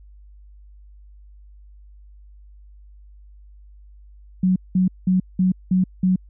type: tone bursts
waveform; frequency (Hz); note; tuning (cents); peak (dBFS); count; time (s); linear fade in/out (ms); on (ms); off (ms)
sine; 185; F#3; 0; -14; 6; 4.43-6.16; 5; 130; 190
effects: added 50 Hz sine -43 dBFS peak until 6.29 s